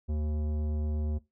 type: tone with tanh clipping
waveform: sine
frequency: 75.7 Hz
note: D#2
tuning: 47 cents flat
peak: -30 dBFS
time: 0.08-1.19 s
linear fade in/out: 20 ms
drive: 14 dB
effects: noise-tail reverb RT60 0.2 s tail -19 dB re dry